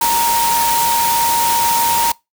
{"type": "tone in noise", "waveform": "sine", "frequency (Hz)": 932.3, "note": "A#5", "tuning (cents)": 0, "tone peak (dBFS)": -14, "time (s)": [0.01, 2.12], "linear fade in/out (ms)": 5, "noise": "white", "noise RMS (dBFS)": -19, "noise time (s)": [0.01, 2.12], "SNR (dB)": 2, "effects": ["noise-tail reverb RT60 0.2 s tail -23 dB re dry"]}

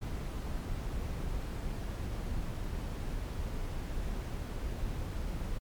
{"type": "noise", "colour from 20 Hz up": "brown", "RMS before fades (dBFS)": -36, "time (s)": [0.01, 5.59], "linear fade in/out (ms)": 20, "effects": ["MP3 96 kbps"]}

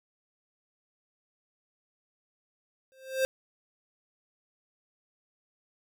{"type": "tone with exponential growth", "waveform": "square", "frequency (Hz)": 527, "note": "C5", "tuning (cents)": 12, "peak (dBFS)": -22, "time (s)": [2.92, 3.25], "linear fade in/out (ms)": 0, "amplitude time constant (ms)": 71, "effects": []}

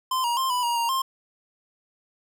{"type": "tone with pitch steps", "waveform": "square", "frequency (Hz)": [1036, 949, 1052, 990, 948, 934, 1058], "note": ["C6", "A#5", "C6", "B5", "A#5", "A#5", "C6"], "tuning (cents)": [-17, 31, 9, 4, 29, 3, 19], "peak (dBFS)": -23, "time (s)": [0.11, 1.02], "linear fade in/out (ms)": 5, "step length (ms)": 130, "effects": []}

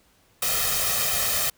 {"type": "noise with comb filter", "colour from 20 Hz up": "white", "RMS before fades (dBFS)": -24, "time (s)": [0.42, 1.5], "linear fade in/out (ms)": 5, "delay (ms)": 1.6, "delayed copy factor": 0.85, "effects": ["pink hiss -61 dBFS RMS until 1.57 s"]}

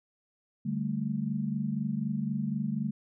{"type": "chord", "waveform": "sine", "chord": "D suspended fourth", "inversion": "none", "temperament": "equal", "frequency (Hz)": [146.83, 196, 220], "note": ["D3", "G3", "A3"], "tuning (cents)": [0, 0, 0], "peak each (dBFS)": [-34, -33, -32], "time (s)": [0.65, 2.91], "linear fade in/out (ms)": 10, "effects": []}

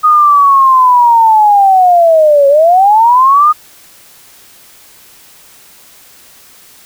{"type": "linear two-way sweep", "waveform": "sine", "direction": "down then up", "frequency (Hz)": [1244.5, 549, 1244.5], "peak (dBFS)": -3, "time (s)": [0.03, 3.53], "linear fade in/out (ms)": 20, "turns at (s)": 2.48, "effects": ["white hiss -40 dBFS RMS until 6.85 s"]}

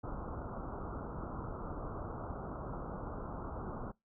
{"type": "low-pass noise", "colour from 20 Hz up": "pink", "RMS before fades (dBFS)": -42, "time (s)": [0.03, 3.92], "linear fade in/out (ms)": 10, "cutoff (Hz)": 1400, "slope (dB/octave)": 96, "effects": ["noise-tail reverb RT60 0.2 s tail -24 dB re dry"]}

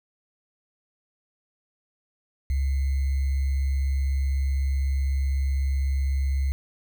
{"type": "tone with sample-and-hold", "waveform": "sine", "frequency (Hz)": 68, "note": "C#2", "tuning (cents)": -33, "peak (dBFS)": -21, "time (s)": [2.5, 6.52], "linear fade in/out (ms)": 0, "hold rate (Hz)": 2100, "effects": []}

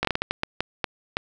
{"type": "slowing click train", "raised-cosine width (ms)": 0.3, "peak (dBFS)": -7, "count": 11, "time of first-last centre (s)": [0.03, 1.169], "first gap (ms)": 18, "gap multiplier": 1.38, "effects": []}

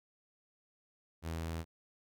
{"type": "tone", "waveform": "sawtooth", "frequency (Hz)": 81.9, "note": "E2", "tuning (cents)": -11, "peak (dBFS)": -33, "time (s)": [1.22, 1.65], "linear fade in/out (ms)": 50, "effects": []}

